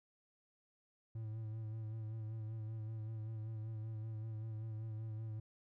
triangle tone with vibrato, 110 Hz, A2, in tune, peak -39 dBFS, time 1.15-5.4 s, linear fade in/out 5 ms, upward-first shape sine, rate 5.2 Hz, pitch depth 36 cents each way, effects none

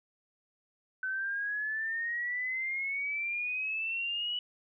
sine exponential sweep, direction up, 1515 to 2960 Hz, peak -31 dBFS, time 1.03-4.39 s, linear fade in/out 2 ms, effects none

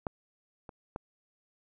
clicks, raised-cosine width 1 ms, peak -18 / -30 / -22 dBFS, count 3, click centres 0.068 / 0.692 / 0.961 s, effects none

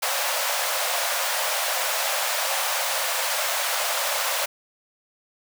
pink high-pass noise, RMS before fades -25 dBFS, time 0.02-4.46 s, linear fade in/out 10 ms, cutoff 520 Hz, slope 96 dB/octave, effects none

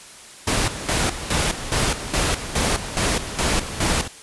pink noise with tremolo, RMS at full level -20 dBFS, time 0.47-4.08 s, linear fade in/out 5 ms, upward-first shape square, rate 2.4 Hz, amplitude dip 70%, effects white hiss -42 dBFS RMS until 4.22 s + resampled to 24000 Hz

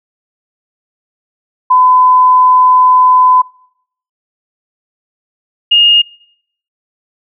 sine tone pair in turn, 1010 / 2844 Hz, B5 / F7, +39 / +31 cents, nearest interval octave + tritone, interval 1792 cents, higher second, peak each -4 / -4 dBFS, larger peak neither, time 1.7-3.42 / 5.71-6.02 s, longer first, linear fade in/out 10 ms, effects noise-tail reverb RT60 0.7 s tail -24 dB re dry

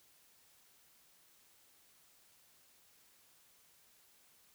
silence, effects white hiss -67 dBFS RMS until 4.54 s

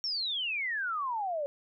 sine exponential sweep, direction down, 5588 to 554.4 Hz, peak -30 dBFS, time 0.04-1.46 s, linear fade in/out 0 ms, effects none

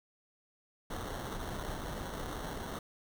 pink noise with sample-and-hold, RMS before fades -40 dBFS, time 0.9-2.79 s, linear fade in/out 5 ms, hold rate 2450 Hz, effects none

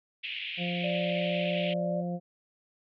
pink band-pass noise, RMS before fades -37 dBFS, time 0.23-1.74 s, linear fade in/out 10 ms, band 2300 to 3200 Hz, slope 48 dB/octave
harmonic tone, 175.4 Hz, F3, 8 cents sharp, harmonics 1 / 2 / 3 / 4, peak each -31 / -43 / -38 / -41 dBFS, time 0.57-2.2 s, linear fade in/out 50 ms
sine tone, 591 Hz, D5, 11 cents sharp, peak -30 dBFS, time 0.83-2.02 s, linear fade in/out 20 ms
effects none

